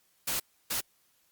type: noise bursts at uneven times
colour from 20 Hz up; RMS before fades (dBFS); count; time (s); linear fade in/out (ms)
white; -31; 2; 0.27-0.4 / 0.7-0.81; 10
effects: white hiss -69 dBFS RMS until 1.31 s + Opus 48 kbps